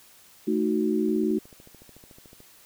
sine chord, D# diminished, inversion second, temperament equal, 220 / 311.1 / 370 Hz, A3 / D#4 / F#4, 0 / 0 / 0 cents, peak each -26 dBFS, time 0.47-1.39 s, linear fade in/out 10 ms
click train, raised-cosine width 2 ms, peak -36 dBFS, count 19, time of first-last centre 1.09-2.404 s, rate 13.7 Hz
effects white hiss -54 dBFS RMS until 2.65 s

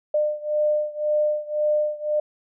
sine beating tone pair, 601 / 602.9 Hz, D5 / D5, +40 / +45 cents, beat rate 1.9 Hz, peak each -22 / -24 dBFS, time 0.14-2.2 s, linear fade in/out 5 ms, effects none

